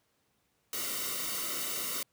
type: noise with comb filter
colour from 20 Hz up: white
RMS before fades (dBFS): -35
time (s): 0.73-2.03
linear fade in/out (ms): 2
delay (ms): 1.2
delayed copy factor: -0.75
effects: pink hiss -74 dBFS RMS until 2.12 s + high-pass 80 Hz 12 dB/octave